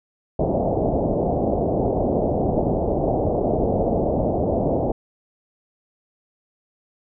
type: low-pass noise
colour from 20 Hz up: white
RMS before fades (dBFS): -21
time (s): 0.39-4.92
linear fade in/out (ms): 5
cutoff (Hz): 720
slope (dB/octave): 48
effects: none